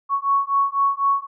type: beating tone pair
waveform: sine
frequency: 1108.7 / 1112.7 Hz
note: C#6 / C#6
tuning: 0 / +6 cents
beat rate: 4 Hz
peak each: -20 dBFS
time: 0.09-1.27 s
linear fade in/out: 50 ms
effects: none